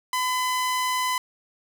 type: tone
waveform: sawtooth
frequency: 1010 Hz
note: B5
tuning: 39 cents sharp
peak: -19 dBFS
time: 0.13-1.18 s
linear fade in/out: 2 ms
effects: none